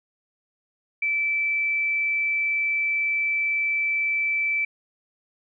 sine tone, 2321 Hz, D7, 21 cents flat, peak -21 dBFS, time 1.02-4.65 s, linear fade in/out 5 ms, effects none

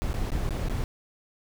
brown noise with dropouts, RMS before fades -28 dBFS, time 0.02-0.84 s, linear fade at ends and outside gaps 0 ms, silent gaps 0.131-0.141 / 0.304-0.319 / 0.491-0.507 / 0.685-0.697 s, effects none

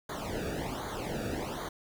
brown noise with flanger, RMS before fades -36 dBFS, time 0.09-1.69 s, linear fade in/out 5 ms, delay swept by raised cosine 0.37 to 0.98 ms, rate 1.3 Hz, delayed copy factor -0.95, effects none

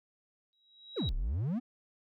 sine tone with exponential growth, 3853 Hz, B7, 44 cents flat, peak -34 dBFS, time 0.53-1.09 s, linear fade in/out 0 ms, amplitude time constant 120 ms
triangle exponential two-way sweep, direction down then up, 600 to 31 to 264.5 Hz, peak -28 dBFS, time 0.96-1.6 s, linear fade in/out 20 ms, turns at 1.14 s
effects none

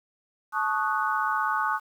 sine chord, D# half-diminished seventh, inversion second, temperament equal with one note detuned, 868.9 / 1108.7 / 1244.5 / 1480 Hz, A5 / C#6 / D#6 / F#6, -22 / 0 / 0 / 0 cents, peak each -29 dBFS, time 0.52-1.8 s, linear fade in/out 50 ms, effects 9-bit

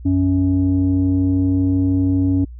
sine tone pair together, 92.67 / 277.7 Hz, F#2 / C#4, +3 / +3 cents, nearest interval octave + perfect fifth, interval 1900 cents, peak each -16 / -14 dBFS, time 0.05-2.45 s, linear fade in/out 10 ms, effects tanh soft clip ceiling -9 dBFS + added 60 Hz sine -32 dBFS peak until 2.59 s

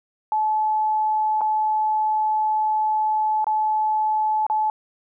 sine tone with dropouts, 862 Hz, A5, 36 cents flat, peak -18 dBFS, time 0.32-4.7 s, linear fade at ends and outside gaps 1 ms, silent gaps 1.409-1.415 / 3.444-3.468 / 4.466-4.499 s, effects none

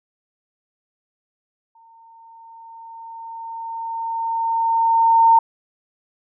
sine tone with exponential growth, 912 Hz, A#5, 38 cents flat, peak -8 dBFS, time 1.75-5.39 s, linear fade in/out 5 ms, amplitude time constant 790 ms, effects none

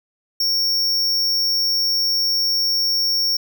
square tone, 5500 Hz, F8, 27 cents flat, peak -17 dBFS, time 0.4-3.37 s, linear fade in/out 5 ms, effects none

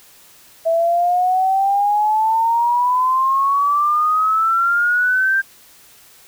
sine exponential sweep, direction up, 653 to 1587 Hz, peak -13 dBFS, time 0.65-5.42 s, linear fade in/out 20 ms, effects white hiss -47 dBFS RMS until 6.27 s

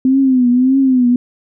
sine tone with vibrato, 256.8 Hz, C4, 32 cents flat, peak -8 dBFS, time 0.05-1.16 s, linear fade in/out 2 ms, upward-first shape triangle, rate 1.7 Hz, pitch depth 110 cents each way, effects none

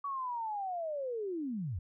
sine linear sweep, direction down, 1141 to 73.9 Hz, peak -34 dBFS, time 0.04-1.79 s, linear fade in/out 5 ms, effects none

